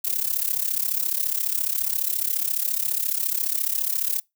violet noise with amplitude modulation, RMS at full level -21 dBFS, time 0.04-4.2 s, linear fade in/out 10 ms, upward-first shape sine, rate 34.5 Hz, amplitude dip 85%, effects noise-tail reverb RT60 0.2 s tail -25 dB re dry

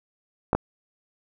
clicks, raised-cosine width 1 ms, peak -7 dBFS, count 2, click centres 0.531 / 0.55 s, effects none

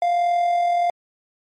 triangle tone with amplitude modulation, 698.5 Hz, F5, in tune, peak -13 dBFS, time 0.02-0.9 s, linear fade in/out 2 ms, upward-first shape sine, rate 41.4 Hz, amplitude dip 35%, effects MP3 48 kbps

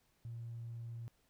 triangle tone, 116.54 Hz, A#2, in tune, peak -39 dBFS, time 0.25-1.08 s, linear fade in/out 0 ms, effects tanh soft clip ceiling -40 dBFS + pink hiss -75 dBFS RMS until 1.29 s

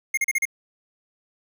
square tone bursts, 2137 Hz, C7, 36 cents sharp, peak -20 dBFS, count 5, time 0.14-0.454 s, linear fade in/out 5 ms, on 34 ms, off 36 ms, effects none

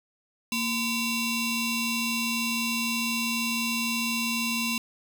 sawtooth ring-modulated tone, 1249 Hz, D#6, 6 cents sharp, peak -19 dBFS, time 0.52-4.78 s, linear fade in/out 2 ms, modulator 1480 Hz, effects none

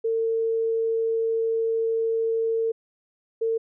sine tone pair in turn, 452.2 / 452.2 Hz, A4 / A4, +47 / +47 cents, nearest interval unison, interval 0 cents, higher neither, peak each -21 dBFS, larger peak neither, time 0.04-2.72 / 3.41-3.58 s, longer first, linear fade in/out 10 ms, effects none

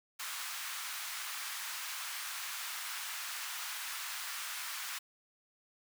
pink high-pass noise, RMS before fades -41 dBFS, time 0.19-4.99 s, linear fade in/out 10 ms, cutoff 1100 Hz, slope 24 dB/octave, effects none

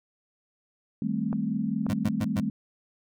sine chord, A half-diminished seventh, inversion second, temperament equal, 155.56 / 196 / 220 / 261.6 Hz, Eb3 / G3 / A3 / C4, 0 / 0 / 0 / 0 cents, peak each -35 / -30 / -29 / -33 dBFS, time 1.02-2.5 s, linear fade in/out 2 ms
clicks, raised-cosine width 1 ms, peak -21 dBFS, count 2, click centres 1.329 / 1.866 s
25% pulse tone bursts, 104.5 Hz, G#2, 11 cents sharp, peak -23 dBFS, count 4, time 1.89-2.404 s, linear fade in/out 10 ms, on 46 ms, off 110 ms
effects none

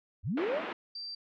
sine linear sweep, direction up, 64.1 to 680 Hz, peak -29 dBFS, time 0.23-0.62 s, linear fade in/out 50 ms
pink band-pass noise, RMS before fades -38 dBFS, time 0.37-0.73 s, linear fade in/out 5 ms, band 260 to 2700 Hz, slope 24 dB/octave
sine tone, 4687 Hz, D8, 4 cents flat, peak -38 dBFS, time 0.95-1.15 s, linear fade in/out 5 ms
effects none

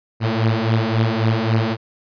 sawtooth beating tone pair, 110.3 / 114 Hz, A2 / A#2, +5 / -38 cents, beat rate 3.7 Hz, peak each -15 dBFS, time 0.2-1.77 s, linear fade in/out 50 ms, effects resampled to 11025 Hz

